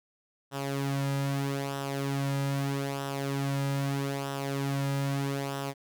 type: tone with flanger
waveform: sawtooth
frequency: 138.59 Hz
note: C#3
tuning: in tune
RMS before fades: -31 dBFS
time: 0.51-5.74 s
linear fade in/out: 50 ms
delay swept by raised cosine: 0.44 to 2.74 ms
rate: 0.79 Hz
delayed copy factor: -0.6
effects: none